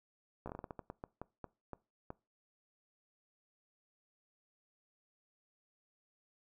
slowing click train, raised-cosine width 1 ms, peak -29 dBFS, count 15, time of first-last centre 0.46-2.104 s, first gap 15 ms, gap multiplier 1.28, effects noise-tail reverb RT60 0.3 s tail -22 dB re dry

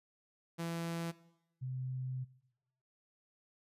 sawtooth / sine tone pair in turn, 167.6 / 128.95 Hz, E3 / C3, +29 / -25 cents, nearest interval perfect fourth, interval 454 cents, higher first, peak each -33 / -37 dBFS, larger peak first, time 0.58-1.12 / 1.61-2.25 s, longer second, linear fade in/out 20 ms, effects noise-tail reverb RT60 0.9 s tail -19 dB re dry + resampled to 32000 Hz

